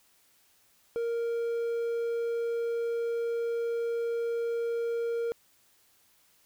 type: tone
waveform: triangle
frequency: 466.2 Hz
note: A#4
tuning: in tune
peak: -26 dBFS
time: 0.96-5.32 s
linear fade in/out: 0 ms
effects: white hiss -65 dBFS RMS until 6.45 s